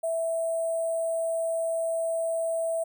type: tone with sample-and-hold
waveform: sine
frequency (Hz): 659.3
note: E5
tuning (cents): 0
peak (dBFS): -25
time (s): 0.03-2.84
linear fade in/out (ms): 10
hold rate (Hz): 8820
effects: none